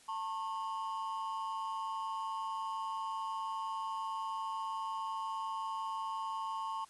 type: ring-modulated tone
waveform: triangle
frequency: 990 Hz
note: B5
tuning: 4 cents sharp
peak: -31 dBFS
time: 0.08-6.85 s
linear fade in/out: 10 ms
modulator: 97.2 Hz
effects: white hiss -61 dBFS RMS until 6.89 s + resampled to 24000 Hz